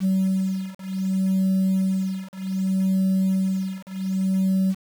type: beating tone pair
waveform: sine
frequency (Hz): 189.7 / 190.35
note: F#3 / F#3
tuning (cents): +43 / +49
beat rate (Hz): 0.65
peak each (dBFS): -21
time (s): 0-4.75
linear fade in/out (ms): 50
effects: tanh soft clip ceiling -16 dBFS + 7-bit